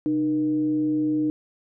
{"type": "tone with frequency modulation", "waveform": "sine", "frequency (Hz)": 305.6, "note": "D#4", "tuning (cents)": -31, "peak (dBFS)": -20, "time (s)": [0.06, 1.3], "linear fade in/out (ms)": 0, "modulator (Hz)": 172, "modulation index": 0.31, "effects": []}